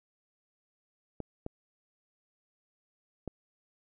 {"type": "clicks", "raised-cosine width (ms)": 2, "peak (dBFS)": -23, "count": 3, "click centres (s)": [1.203, 1.464, 3.277], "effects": []}